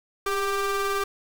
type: ring-modulated tone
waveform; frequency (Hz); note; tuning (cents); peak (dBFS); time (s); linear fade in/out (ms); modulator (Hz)
35% pulse; 391.3; G4; -3; -19; 0.26-1.04; 5; 792
effects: none